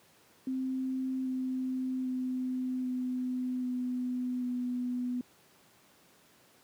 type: tone with pitch steps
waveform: sine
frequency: 260.8 / 258.1 / 255.4 / 252.8 / 250.2 / 247.6 Hz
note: C4 / C4 / C4 / B3 / B3 / B3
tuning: -5 / -23 / -42 / +41 / +23 / +5 cents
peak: -30 dBFS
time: 0.47-5.21 s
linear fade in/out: 2 ms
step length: 790 ms
effects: pink hiss -62 dBFS RMS until 6.63 s + high-pass 150 Hz 12 dB/octave